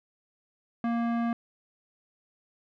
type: tone with low-pass filter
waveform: square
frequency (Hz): 233.7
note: A#3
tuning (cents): +5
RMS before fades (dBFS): -28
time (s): 0.84-1.33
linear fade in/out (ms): 2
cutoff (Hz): 1500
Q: 0.97
effects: none